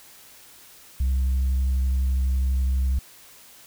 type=tone with vibrato; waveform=sine; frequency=65.41 Hz; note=C2; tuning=in tune; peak=-17 dBFS; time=1-2.99 s; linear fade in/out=5 ms; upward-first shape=triangle; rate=12 Hz; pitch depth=17 cents each way; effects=tanh soft clip ceiling -18 dBFS + white hiss -49 dBFS RMS until 3.66 s